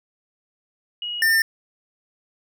sine / square tone pair in turn, 2897 / 1802 Hz, F#7 / A6, -37 / +41 cents, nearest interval minor sixth, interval 822 cents, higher first, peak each -26 / -16 dBFS, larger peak second, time 1.02-1.22 / 1.22-1.42 s, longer neither, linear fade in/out 2 ms, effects none

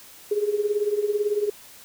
sine tone with tremolo, 415.3 Hz, G#4, in tune, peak -17 dBFS, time 0.31-1.5 s, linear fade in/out 5 ms, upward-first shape triangle, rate 18 Hz, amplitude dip 85%, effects white hiss -47 dBFS RMS until 1.84 s

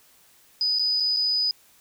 triangle tone with dropouts, 4978 Hz, D#8, in tune, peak -17 dBFS, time 0.61-1.51 s, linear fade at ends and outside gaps 1 ms, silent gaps 0.787-0.794 / 1-1.004 / 1.164-1.169 s, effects tanh soft clip ceiling -19 dBFS + white hiss -57 dBFS RMS until 1.8 s

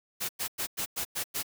white noise bursts, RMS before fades -32 dBFS, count 7, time 0.2-1.431 s, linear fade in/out 20 ms, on 91 ms, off 99 ms, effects none

